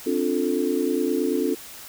sine chord, D minor seventh, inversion third, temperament just, 264.3 / 293.7 / 352.4 / 440.5 Hz, C4 / D4 / F4 / A4, +18 / 0 / +16 / +2 cents, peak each -26 dBFS, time 0.06-1.55 s, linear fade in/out 10 ms, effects white hiss -41 dBFS RMS until 1.88 s

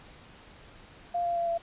sine tone with pitch steps, 698.5 / 691.3 / 684.1 / 677 Hz, F5 / F5 / F5 / E5, 0 / -18 / -36 / +46 cents, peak -26 dBFS, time 1.14-1.58 s, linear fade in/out 10 ms, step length 110 ms, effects pink hiss -52 dBFS RMS until 1.62 s + resampled to 8000 Hz

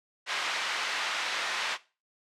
pink band-pass noise, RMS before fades -32 dBFS, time 0.26-1.78 s, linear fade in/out 50 ms, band 1200 to 3900 Hz, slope 12 dB/octave, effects noise-tail reverb RT60 0.3 s tail -17 dB re dry + low-pass 10000 Hz 12 dB/octave

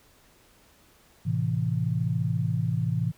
sine chord, A minor, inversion none, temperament equal, 110 / 130.81 / 164.81 Hz, A2 / C3 / E3, 0 / 0 / 0 cents, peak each -28 dBFS, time 1.25-3.12 s, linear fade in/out 20 ms, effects pink hiss -59 dBFS RMS until 3.17 s

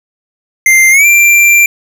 square tone with pitch glide, 2093 to 2363 Hz, C7 to D7, 0 to +10 cents, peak -4 dBFS, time 0.66-1.66 s, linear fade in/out 2 ms, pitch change +210 cents, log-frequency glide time 0.91-1.06 s, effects none

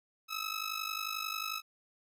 15% pulse ring-modulated tone, 1291 Hz, E6, 37 cents flat, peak -26 dBFS, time 0.28-1.62 s, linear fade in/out 50 ms, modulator 25.6 Hz, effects none

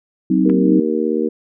sine chord, C diminished, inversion second, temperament just, 188.37 / 261.6 / 314 Hz, Gb3 / C4 / Eb4, +31 / 0 / +16 cents, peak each -16 dBFS, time 0.3-0.8 s, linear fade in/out 5 ms
harmonic tone, 77.78 Hz, D#2, in tune, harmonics 3 / 4 / 5 / 6, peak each -21 / -21 / -21 / -21 dBFS, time 0.45-1.29 s, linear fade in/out 10 ms
clicks, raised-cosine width 0.5 ms, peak -20 / -21 dBFS, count 2, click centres 0.497 / 0.5 s
effects none

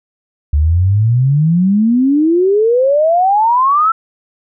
sine exponential sweep, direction up, 70.8 to 1348 Hz, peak -8 dBFS, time 0.53-3.92 s, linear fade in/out 5 ms, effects none

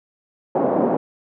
white band-pass noise, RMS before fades -19 dBFS, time 0.55-0.97 s, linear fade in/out 5 ms, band 180 to 720 Hz, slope 24 dB/octave, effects none

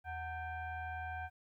sine tone with frequency modulation, 740 Hz, F#5, in tune, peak -39 dBFS, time 0.04-1.3 s, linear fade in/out 50 ms, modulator 822 Hz, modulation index 1.2, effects 13-bit

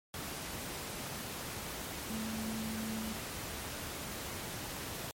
sine tone in noise, 220 Hz, A3, in tune, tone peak -37 dBFS, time 2.1-3.13 s, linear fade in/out 0 ms, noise pink, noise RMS -41 dBFS, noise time 0.14-5.11 s, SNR +1 dB, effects high-pass 60 Hz 12 dB/octave + MP3 64 kbps

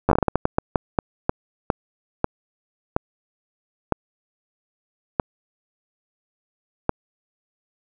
slowing click train, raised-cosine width 1 ms, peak -3 dBFS, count 20, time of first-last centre 0.09-6.894 s, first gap 10 ms, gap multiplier 1.33, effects none

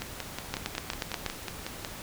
two click trains, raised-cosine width 0.2 ms, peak -16 / -12 dBFS, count 11 / 7, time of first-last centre 0.02-1.848 / 0.54-1.263 s, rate 5.47 / 8.3 Hz, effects pink hiss -42 dBFS RMS until 2.02 s

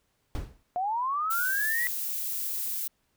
brown noise with exponential decay, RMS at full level -28 dBFS, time 0.35-0.63 s, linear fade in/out 0 ms, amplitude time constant 60 ms
sine linear sweep, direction up, 698.5 to 1968 Hz, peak -26 dBFS, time 0.76-1.87 s, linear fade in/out 0 ms
violet noise, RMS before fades -32 dBFS, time 1.3-2.88 s, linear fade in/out 10 ms
effects pink hiss -73 dBFS RMS until 3.16 s

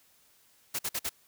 white noise bursts, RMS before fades -32 dBFS, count 4, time 0.74-1.094 s, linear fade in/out 10 ms, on 51 ms, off 50 ms, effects white hiss -64 dBFS RMS until 1.27 s

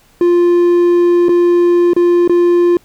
triangle tone with dropouts, 349.2 Hz, F4, in tune, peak -5 dBFS, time 0.21-2.77 s, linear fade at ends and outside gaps 2 ms, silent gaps 1.285-1.291 / 1.934-1.964 / 2.277-2.295 s, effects pink hiss -50 dBFS RMS until 2.84 s

